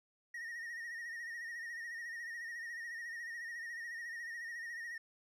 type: tone with vibrato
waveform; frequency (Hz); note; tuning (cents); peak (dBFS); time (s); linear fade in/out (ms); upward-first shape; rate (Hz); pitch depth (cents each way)
triangle; 1864.7; A#6; 0; -40; 0.34-4.98; 5; sine; 14; 57
effects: none